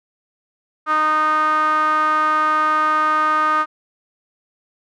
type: tone with band-pass filter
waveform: sawtooth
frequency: 308.4 Hz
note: D#4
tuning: 15 cents flat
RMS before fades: -17 dBFS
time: 0.86-3.66 s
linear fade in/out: 50 ms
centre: 1300 Hz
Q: 8.4
effects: none